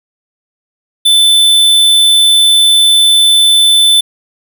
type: tone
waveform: square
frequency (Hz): 3520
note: A7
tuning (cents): 0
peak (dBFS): -5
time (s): 1.05-4.01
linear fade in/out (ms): 10
effects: none